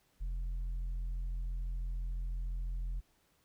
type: tone with tanh clipping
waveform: triangle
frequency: 42.97 Hz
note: F1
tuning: 27 cents flat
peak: -35 dBFS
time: 0.2-3.01 s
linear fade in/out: 20 ms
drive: 8 dB
effects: pink hiss -72 dBFS RMS until 3.44 s